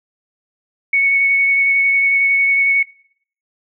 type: tone with vibrato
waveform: sine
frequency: 2217 Hz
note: C#7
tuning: in tune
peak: -11 dBFS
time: 0.93-2.83 s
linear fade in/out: 5 ms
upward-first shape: sine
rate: 11 Hz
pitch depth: 10 cents each way
effects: noise-tail reverb RT60 0.6 s tail -23 dB re dry